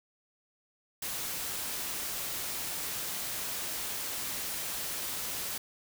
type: noise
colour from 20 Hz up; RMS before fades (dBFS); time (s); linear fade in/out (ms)
white; -36; 1.02-5.58; 5
effects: none